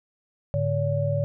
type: tone cluster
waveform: sine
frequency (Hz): 105.7 / 144.7 / 570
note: G#2 / D3 / C#5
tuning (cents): +31 / -25 / +48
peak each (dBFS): -26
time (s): 0.54-1.24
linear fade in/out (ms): 0
effects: none